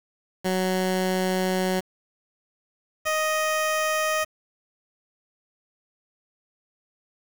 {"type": "tone pair in turn", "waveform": "15% pulse", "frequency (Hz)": [185.9, 623.3], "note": ["F#3", "D#5"], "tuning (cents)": [8, 3], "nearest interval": "octave + major sixth", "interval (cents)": 2095, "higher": "second", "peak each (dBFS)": -16, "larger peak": "neither", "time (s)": [[0.44, 1.81], [3.05, 4.25]], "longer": "first", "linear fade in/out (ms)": 20, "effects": ["7-bit"]}